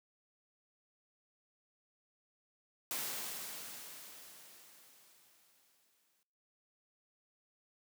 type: noise with exponential decay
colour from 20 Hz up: white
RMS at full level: -38 dBFS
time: 2.91-6.23 s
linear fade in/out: 0 ms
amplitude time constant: 720 ms
effects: noise-tail reverb RT60 0.7 s tail -21 dB re dry + high-pass 150 Hz 12 dB/octave